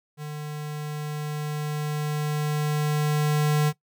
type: tone with level ramp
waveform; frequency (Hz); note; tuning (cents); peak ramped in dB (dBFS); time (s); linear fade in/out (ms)
square; 150; D3; +37; -33 to -19; 0.17-3.73; 50
effects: noise-tail reverb RT60 0.1 s tail -18 dB re dry